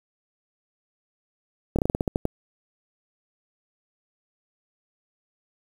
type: slowing click train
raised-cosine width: 2 ms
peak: -9 dBFS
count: 10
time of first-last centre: 1.76-2.254 s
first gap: 27 ms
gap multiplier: 1.17
effects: 7-bit